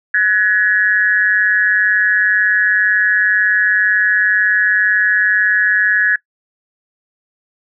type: tone with amplitude modulation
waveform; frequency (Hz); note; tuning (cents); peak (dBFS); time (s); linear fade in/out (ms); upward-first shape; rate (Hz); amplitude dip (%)
sine; 1689; G#6; +29; -6; 0.14-6.16; 5; sine; 198; 85
effects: noise-tail reverb RT60 0.1 s tail -22 dB re dry